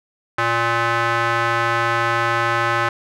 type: tone with band-pass filter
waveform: square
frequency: 116.8 Hz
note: A#2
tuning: 4 cents sharp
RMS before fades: -19 dBFS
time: 0.38-2.89 s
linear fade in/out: 5 ms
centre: 1400 Hz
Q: 1.8
effects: none